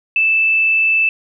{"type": "tone with frequency modulation", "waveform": "sine", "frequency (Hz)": 2637, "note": "E7", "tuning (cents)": 0, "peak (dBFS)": -11, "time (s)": [0.16, 1.09], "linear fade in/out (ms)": 2, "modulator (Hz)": 43.1, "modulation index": 0.22, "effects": []}